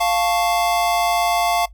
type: chord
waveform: square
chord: F augmented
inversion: none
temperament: equal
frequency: 698.5 / 880 / 1108.7 Hz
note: F5 / A5 / C#6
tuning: 0 / 0 / 0 cents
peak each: -19 / -24 / -25 dBFS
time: 0-1.66 s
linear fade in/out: 10 ms
effects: noise-tail reverb RT60 0.1 s tail -18 dB re dry + added 50 Hz sine -40 dBFS peak until 1.73 s